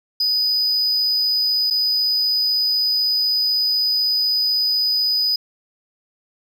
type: tone with dropouts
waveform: triangle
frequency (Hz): 4978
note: D#8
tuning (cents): 0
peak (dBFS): -15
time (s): 0.2-5.36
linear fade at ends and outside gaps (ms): 5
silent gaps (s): 1.702-1.707
effects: none